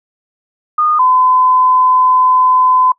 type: tone pair in turn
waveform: sine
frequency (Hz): 1226 / 1016.7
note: D#6 / B5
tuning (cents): -26 / +50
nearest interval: minor third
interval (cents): 324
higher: first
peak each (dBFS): -9 / -7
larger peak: second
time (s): 0.78-0.99 / 0.99-2.92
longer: second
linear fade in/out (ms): 5
effects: noise-tail reverb RT60 0.1 s tail -22 dB re dry